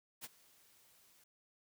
white noise with ADSR envelope, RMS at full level -45 dBFS, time 0.21-1.24 s, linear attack 34 ms, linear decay 32 ms, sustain -22 dB, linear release 4 ms, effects none

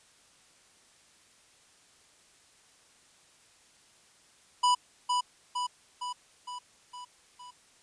square tone with echo, 987.8 Hz, B5, in tune, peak -22 dBFS, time 4.63-4.75 s, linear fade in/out 10 ms, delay 460 ms, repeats 6, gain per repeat -4 dB, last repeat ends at 7.51 s, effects white hiss -61 dBFS RMS until 7.82 s + resampled to 22050 Hz

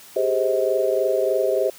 sine chord, Ab major seventh, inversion third, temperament equal with one note detuned, 392 / 415.3 / 523.3 / 635.3 Hz, G4 / Ab4 / C5 / Eb5, 0 / 0 / 0 / +36 cents, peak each -23 / -26 / -22 / -23 dBFS, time 0.16-1.7 s, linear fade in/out 5 ms, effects white hiss -45 dBFS RMS until 1.78 s + high-pass 80 Hz 12 dB/octave

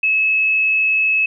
sine tone, 2588 Hz, E7, 32 cents flat, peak -13 dBFS, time 0.03-1.26 s, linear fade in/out 5 ms, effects none

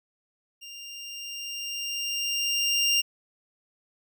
25% pulse tone with level ramp, 2794 Hz, F7, in tune, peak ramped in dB -37 to -16 dBFS, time 0.61-3.02 s, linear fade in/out 20 ms, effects none

